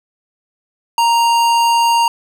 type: tone with hard clipping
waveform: sine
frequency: 932.3 Hz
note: A#5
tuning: in tune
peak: -12 dBFS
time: 0.98-2.08 s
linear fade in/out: 2 ms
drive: 17 dB
effects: none